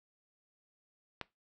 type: click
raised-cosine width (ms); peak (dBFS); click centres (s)
0.3; -21; 1.213
effects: noise-tail reverb RT60 0.2 s tail -20 dB re dry